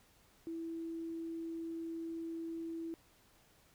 sine tone, 329.6 Hz, E4, in tune, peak -39 dBFS, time 0.47-2.94 s, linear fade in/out 0 ms, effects pink hiss -67 dBFS RMS until 3.74 s

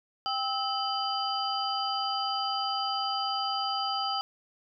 sine tone cluster, 790 / 1299 / 3036 / 4776 Hz, G5 / E6 / F#7 / D8, +13 / -26 / +44 / +28 cents, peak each -32 / -33 / -35 / -34 dBFS, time 0.26-4.21 s, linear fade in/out 0 ms, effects none

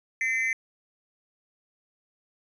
triangle tone with amplitude modulation, 2064 Hz, C7, 24 cents flat, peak -18 dBFS, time 0.21-0.53 s, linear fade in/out 2 ms, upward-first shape sine, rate 243 Hz, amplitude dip 100%, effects resampled to 22050 Hz

